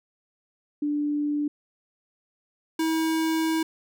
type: tone pair in turn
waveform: sine / square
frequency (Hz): 293.9 / 321.4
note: D4 / E4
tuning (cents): +1 / -44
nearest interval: major second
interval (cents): 155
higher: second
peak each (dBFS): -23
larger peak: neither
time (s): 0.82-1.48 / 2.79-3.63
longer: second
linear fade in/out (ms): 5
effects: none